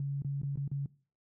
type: tone with dropouts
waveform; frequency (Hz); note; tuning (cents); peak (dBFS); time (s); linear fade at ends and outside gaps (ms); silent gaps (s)
sine; 140; C#3; +18; -31; 0-0.86; 2; 0.221-0.247 / 0.417-0.432 / 0.558-0.573 / 0.678-0.715
effects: noise-tail reverb RT60 0.4 s tail -20 dB re dry